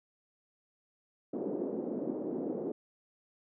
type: band-pass noise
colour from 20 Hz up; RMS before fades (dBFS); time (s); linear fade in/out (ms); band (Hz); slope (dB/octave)
white; -36; 1.33-2.72; 5; 230 to 430; 24
effects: none